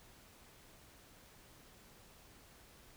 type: silence
effects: pink hiss -61 dBFS RMS until 2.96 s